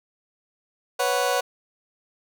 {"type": "chord", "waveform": "30% pulse", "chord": "B suspended second", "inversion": "none", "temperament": "just", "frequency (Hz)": [493.9, 555.6, 740.8], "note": ["B4", "C#5", "F#5"], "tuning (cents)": [0, 4, 2], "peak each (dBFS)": -23, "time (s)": [0.99, 1.41], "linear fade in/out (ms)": 10, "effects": []}